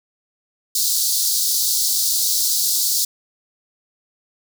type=high-pass noise; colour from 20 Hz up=pink; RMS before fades=-19 dBFS; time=0.75-3.05 s; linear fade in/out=5 ms; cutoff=4100 Hz; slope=48 dB/octave; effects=none